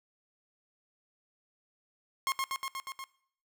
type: tone with echo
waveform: sawtooth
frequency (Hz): 1075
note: C6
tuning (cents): +47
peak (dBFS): -24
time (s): 2.27-2.32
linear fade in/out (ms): 0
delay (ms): 120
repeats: 6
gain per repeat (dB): -2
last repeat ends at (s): 3.04
effects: noise-tail reverb RT60 0.6 s tail -20 dB re dry